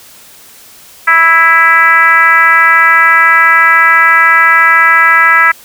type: tone with frequency modulation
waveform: sine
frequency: 1650 Hz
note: G#6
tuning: 12 cents flat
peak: -3 dBFS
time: 1.07-5.52 s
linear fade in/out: 10 ms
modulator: 334 Hz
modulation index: 1.5
effects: white hiss -37 dBFS RMS until 5.64 s